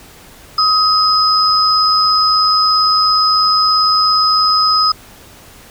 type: tone pair together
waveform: sine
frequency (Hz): 1266 / 5051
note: D#6 / D#8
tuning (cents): +30 / +25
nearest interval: 2 octaves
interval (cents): 2395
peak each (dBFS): -12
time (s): 0.58-4.92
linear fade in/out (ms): 5
effects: pink hiss -40 dBFS RMS until 5.7 s